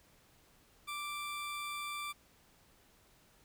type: tone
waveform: 20% pulse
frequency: 1174.7 Hz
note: D6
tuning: in tune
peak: -34 dBFS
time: 0.87-2.13 s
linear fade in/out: 20 ms
effects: pink hiss -66 dBFS RMS until 3.44 s